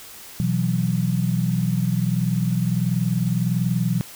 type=chord; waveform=sine; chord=B suspended fourth; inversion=none; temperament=equal; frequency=123.47 / 164.81 / 185 Hz; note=B2 / E3 / F#3; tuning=0 / 0 / 0 cents; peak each=-23 dBFS; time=0.4-4.01 s; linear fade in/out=0 ms; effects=white hiss -41 dBFS RMS until 4.15 s